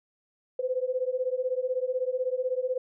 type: beating tone pair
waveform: sine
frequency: 502 / 518 Hz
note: B4 / C5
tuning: +28 / -17 cents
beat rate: 16 Hz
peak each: -29 dBFS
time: 0.59-2.78 s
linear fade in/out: 5 ms
effects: none